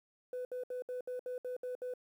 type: tone bursts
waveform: sine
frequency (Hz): 500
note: B4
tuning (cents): +21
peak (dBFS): -35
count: 9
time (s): 0.33-1.938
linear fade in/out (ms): 2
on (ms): 120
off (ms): 66
effects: tanh soft clip ceiling -35 dBFS + 11-bit